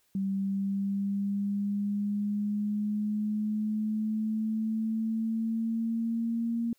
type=exponential sweep; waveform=sine; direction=up; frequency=193.9 to 233.1 Hz; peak=-27 dBFS; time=0.15-6.73 s; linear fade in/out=2 ms; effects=white hiss -70 dBFS RMS until 6.78 s